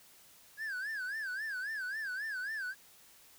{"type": "tone with vibrato", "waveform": "triangle", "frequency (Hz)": 1626, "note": "G#6", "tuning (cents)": -37, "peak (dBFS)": -34, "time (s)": [0.57, 2.75], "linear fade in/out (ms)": 50, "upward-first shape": "sine", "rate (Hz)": 3.7, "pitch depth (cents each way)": 170, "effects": ["white hiss -60 dBFS RMS until 3.38 s"]}